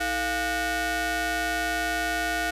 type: ring-modulated tone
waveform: sawtooth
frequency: 380 Hz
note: F#4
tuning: 46 cents sharp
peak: -18 dBFS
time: 0-2.51 s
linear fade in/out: 10 ms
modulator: 1080 Hz
effects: resampled to 32000 Hz